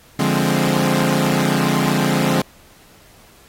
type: chord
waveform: sawtooth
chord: D half-diminished seventh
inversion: none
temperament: equal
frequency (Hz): 146.83 / 174.61 / 207.7 / 261.6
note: D3 / F3 / Ab3 / C4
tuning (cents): 0 / 0 / 0 / 0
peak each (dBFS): -17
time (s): 0.19-2.42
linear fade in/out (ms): 5
effects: pink hiss -49 dBFS RMS until 3.48 s + AAC 48 kbps